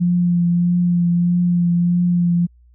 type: tone with vibrato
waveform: sine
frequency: 174.61 Hz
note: F3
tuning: in tune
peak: -13 dBFS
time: 0-2.47 s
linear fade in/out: 20 ms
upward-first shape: triangle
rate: 1.6 Hz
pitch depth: 22 cents each way
effects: added 60 Hz sine -47 dBFS peak until 2.74 s